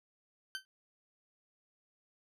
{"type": "tone with exponential decay", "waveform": "20% pulse", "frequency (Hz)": 1543, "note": "G6", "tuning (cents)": -28, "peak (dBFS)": -29, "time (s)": [0.55, 0.65], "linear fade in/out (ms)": 0, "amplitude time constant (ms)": 21, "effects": ["low-pass 12000 Hz 12 dB/octave"]}